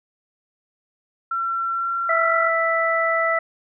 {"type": "tone with pitch glide", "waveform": "sine", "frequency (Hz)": [1355, 1366], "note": ["E6", "F6"], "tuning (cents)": [47, -39], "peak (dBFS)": -21, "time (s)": [1.31, 2.49], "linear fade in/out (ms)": 5, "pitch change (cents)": 14, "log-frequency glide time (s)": [1.73, 1.89]}
{"type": "harmonic tone", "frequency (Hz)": 659.3, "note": "E5", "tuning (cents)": 0, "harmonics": [1, 2, 3], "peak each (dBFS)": [-22, -22, -22], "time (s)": [2.09, 3.39], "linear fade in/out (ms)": 5}
{"effects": []}